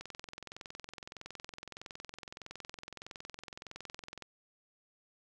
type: click train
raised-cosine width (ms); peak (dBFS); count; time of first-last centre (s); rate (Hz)
0.2; -27; 92; 0.01-4.223; 21.6
effects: none